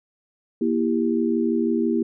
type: chord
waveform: sine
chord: E diminished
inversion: second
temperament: just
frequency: 237.3 / 329.6 / 395.6 Hz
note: Bb3 / E4 / G4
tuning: +31 / 0 / +16 cents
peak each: -22 / -23 / -25 dBFS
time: 0.61-2.03 s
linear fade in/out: 5 ms
effects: none